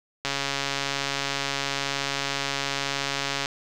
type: click train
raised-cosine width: 0.2 ms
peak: -9 dBFS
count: 447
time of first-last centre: 0.25-3.459 s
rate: 139 Hz
effects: none